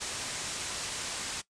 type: low-pass noise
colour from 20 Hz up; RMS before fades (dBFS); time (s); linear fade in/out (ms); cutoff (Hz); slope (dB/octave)
white; -37; 0-1.42; 20; 9000; 48
effects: noise-tail reverb RT60 0.1 s tail -18 dB re dry